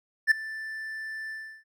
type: tone with ADSR envelope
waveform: triangle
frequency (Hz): 1765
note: A6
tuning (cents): +5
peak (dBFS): -12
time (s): 0.27-1.64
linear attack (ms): 41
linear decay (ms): 9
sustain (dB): -20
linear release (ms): 340
effects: none